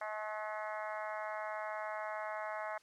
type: harmonic tone with a mistuned harmonic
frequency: 213.5 Hz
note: G#3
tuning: 48 cents sharp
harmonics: 3 / 4 / 5 / 6 / 7 / 8 / 9 / 10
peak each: -42 / -44 / -46 / -48 / -49 / -50 / -51 / -52 dBFS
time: 0.01-2.78 s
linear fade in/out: 5 ms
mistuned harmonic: 5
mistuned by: +18 cents
effects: white hiss -67 dBFS RMS until 2.82 s + low-pass 7000 Hz 12 dB/octave